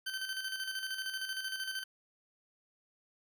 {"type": "tone with tremolo", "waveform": "20% pulse", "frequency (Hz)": 1542, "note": "G6", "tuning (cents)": -29, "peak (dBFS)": -30, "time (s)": [0.06, 1.84], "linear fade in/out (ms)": 10, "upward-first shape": "square", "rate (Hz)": 13, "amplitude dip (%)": 50, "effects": []}